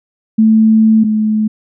sine tone pair in turn, 220 / 215.5 Hz, A3 / A3, 0 / -36 cents, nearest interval unison, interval 36 cents, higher first, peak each -5 / -10 dBFS, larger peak first, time 0.38-1.04 / 1.04-1.48 s, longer first, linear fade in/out 10 ms, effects none

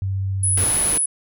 sine tone with vibrato, 96.5 Hz, G2, 27 cents flat, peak -20 dBFS, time 0.02-0.64 s, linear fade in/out 0 ms, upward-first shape sine, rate 15 Hz, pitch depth 8 cents each way
sine tone, 10150 Hz, D#9, 33 cents sharp, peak -17 dBFS, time 0.43-1.06 s, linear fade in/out 5 ms
pink noise, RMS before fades -28 dBFS, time 0.57-0.98 s, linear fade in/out 5 ms
effects none

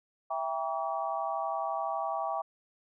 sine chord, E diminished seventh, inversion none, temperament just, 659.3 / 791.1 / 949.3 / 1139.2 Hz, E5 / G5 / Bb5 / Db6, 0 / +16 / +31 / +47 cents, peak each -35 / -34 / -39 / -36 dBFS, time 0.3-2.42 s, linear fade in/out 10 ms, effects none

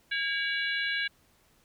harmonic tone with a mistuned harmonic, 569 Hz, C#5, 45 cents sharp, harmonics 3 / 4 / 5 / 6 / 7, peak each -30 / -34 / -37 / -39 / -38 dBFS, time 0.11-1.08 s, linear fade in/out 10 ms, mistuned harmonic 3, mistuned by -78 cents, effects pink hiss -65 dBFS RMS until 1.64 s

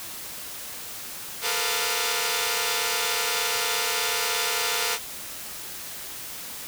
5% pulse tone cluster, 435.7 / 464.1 / 501 / 702 / 1197 Hz, A4 / A#4 / B4 / F5 / D6, -17 / -8 / +25 / +9 / +33 cents, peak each -19 dBFS, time 1.41-4.99 s, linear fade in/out 50 ms, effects white hiss -37 dBFS RMS until 6.67 s

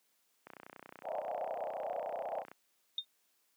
click train, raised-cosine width 0.5 ms, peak -33 dBFS, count 64, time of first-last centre 0.47-2.515 s, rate 30.8 Hz
pink band-pass noise, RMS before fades -39 dBFS, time 1.03-2.45 s, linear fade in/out 50 ms, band 570 to 770 Hz, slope 48 dB/octave
sine tone with exponential decay, 3656 Hz, A#7, 34 cents flat, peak -29 dBFS, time 2.98-3.05 s, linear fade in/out 2 ms, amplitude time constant 15 ms
effects white hiss -75 dBFS RMS until 3.56 s + high-pass 200 Hz 12 dB/octave

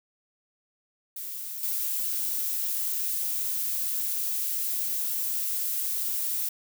violet noise with level steps, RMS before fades -36 / -29 dBFS, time 1.16-6.49 s, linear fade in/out 5 ms, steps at 1.63 s, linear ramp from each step 2 ms, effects none

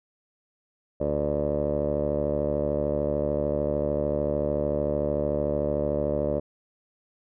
10% pulse tone with low-pass filter, 73.42 Hz, D2, in tune, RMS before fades -26 dBFS, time 1-6.4 s, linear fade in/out 10 ms, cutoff 590 Hz, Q 8.8, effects none

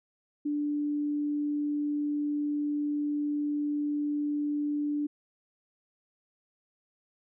sine tone, 293.7 Hz, D4, in tune, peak -27 dBFS, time 0.45-5.07 s, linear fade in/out 10 ms, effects none

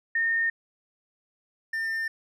sine / triangle tone pair in turn, 1829 / 1801.7 Hz, A#6 / A6, -33 / +41 cents, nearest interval unison, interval 26 cents, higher first, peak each -22 / -25 dBFS, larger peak first, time 0.15-0.5 / 1.73-2.08 s, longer neither, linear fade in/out 5 ms, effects none

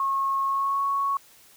sine tone with pitch glide, 1089 to 1109.3 Hz, C#6 to C#6, -31 to +1 cents, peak -22 dBFS, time 0-1.17 s, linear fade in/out 2 ms, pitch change +32 cents, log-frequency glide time 0.45-0.83 s, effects white hiss -54 dBFS RMS until 1.56 s

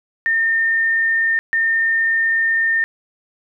sine tone bursts at uneven times, 1816 Hz, A#6, 46 cents flat, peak -14 dBFS, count 2, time 0.26-1.39 / 1.53-2.84 s, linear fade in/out 0 ms, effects none

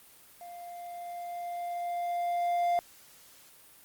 triangle tone with level ramp, 698.5 Hz, F5, in tune, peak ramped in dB -41 to -22 dBFS, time 0.41-2.79 s, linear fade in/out 0 ms, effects white hiss -56 dBFS RMS until 3.84 s + Opus 32 kbps

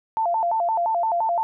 sine tone with vibrato, 784 Hz, G5, in tune, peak -19 dBFS, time 0.17-1.43 s, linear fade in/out 0 ms, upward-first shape square, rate 5.8 Hz, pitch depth 220 cents each way, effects none

